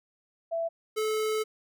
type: tone pair in turn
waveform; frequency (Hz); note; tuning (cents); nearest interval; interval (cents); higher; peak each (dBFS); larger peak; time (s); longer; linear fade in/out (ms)
sine / square; 665 / 433.4; E5 / A4; +15 / -26; perfect fifth; 741; first; -27; neither; 0.51-0.69 / 0.96-1.44; second; 20
effects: none